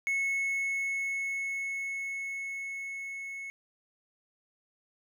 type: tone with level ramp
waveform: triangle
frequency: 2194 Hz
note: C#7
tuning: 18 cents flat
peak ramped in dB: -25 to -36 dBFS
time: 0.07-3.5 s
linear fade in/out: 0 ms
effects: none